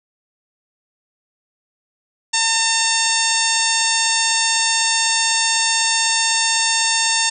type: harmonic tone with a mistuned harmonic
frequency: 904 Hz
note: A5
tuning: 47 cents sharp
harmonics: 1 / 2 / 3 / 4 / 5 / 6 / 7 / 8 / 9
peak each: -24 / -24 / -24 / -24 / -24 / -24 / -24 / -24 / -24 dBFS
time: 2.33-7.3 s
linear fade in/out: 10 ms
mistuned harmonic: 7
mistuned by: +42 cents
effects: none